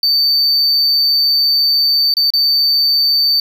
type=tone with dropouts; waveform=triangle; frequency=4573 Hz; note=D8; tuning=47 cents flat; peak=-9 dBFS; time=0.03-3.4 s; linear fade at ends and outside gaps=2 ms; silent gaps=2.14-2.168 / 2.304-2.336 s; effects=none